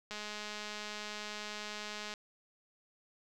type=click train; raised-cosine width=0.2 ms; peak=-25 dBFS; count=427; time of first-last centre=0.11-2.139 s; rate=210 Hz; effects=none